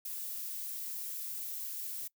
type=noise with ADSR envelope; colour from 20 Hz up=violet; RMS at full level=-37 dBFS; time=0.05-2.08 s; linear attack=8 ms; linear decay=4 ms; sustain=-3 dB; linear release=10 ms; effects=noise-tail reverb RT60 0.1 s tail -22 dB re dry